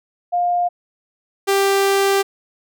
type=tone pair in turn; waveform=sine / sawtooth; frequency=706 / 393.7 Hz; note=F5 / G4; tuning=+19 / +8 cents; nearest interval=minor seventh; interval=1011 cents; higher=first; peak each=-15 / -10 dBFS; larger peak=second; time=0.32-0.69 / 1.47-2.23 s; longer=second; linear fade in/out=20 ms; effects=none